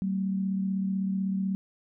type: tone pair together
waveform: sine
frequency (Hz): 191.2 / 227.2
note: G3 / A#3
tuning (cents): -43 / -44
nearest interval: minor third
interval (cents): 299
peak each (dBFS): -26 / -36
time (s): 0.02-1.55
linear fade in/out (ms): 0
effects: none